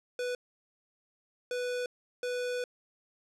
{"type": "tone bursts at uneven times", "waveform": "square", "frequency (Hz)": 493.9, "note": "B4", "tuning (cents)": 0, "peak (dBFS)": -32, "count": 3, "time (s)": [[0.19, 0.35], [1.51, 1.86], [2.23, 2.64]], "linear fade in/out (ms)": 2, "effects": ["low-pass 8000 Hz 12 dB/octave"]}